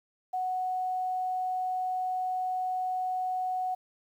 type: tone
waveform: sine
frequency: 740 Hz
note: F#5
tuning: in tune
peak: -28 dBFS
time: 0.33-3.75 s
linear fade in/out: 10 ms
effects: 10-bit